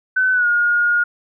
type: tone with pitch glide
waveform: sine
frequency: 1515 to 1430 Hz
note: F#6 to F6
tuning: +40 to +41 cents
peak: -13 dBFS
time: 0.16-1.04 s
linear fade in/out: 10 ms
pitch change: -99 cents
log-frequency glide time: 0.33-0.47 s
effects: none